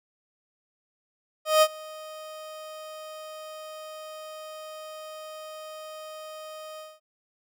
30% pulse tone with ADSR envelope, 622.3 Hz, D#5, in tune, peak -12 dBFS, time 1.45-7 s, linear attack 170 ms, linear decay 55 ms, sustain -24 dB, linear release 210 ms, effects none

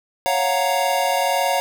square chord, Gb major seventh, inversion second, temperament equal, 554.4 / 698.5 / 740 / 932.3 Hz, Db5 / F5 / Gb5 / Bb5, 0 / 0 / 0 / 0 cents, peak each -24 dBFS, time 0.26-1.6 s, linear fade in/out 0 ms, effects none

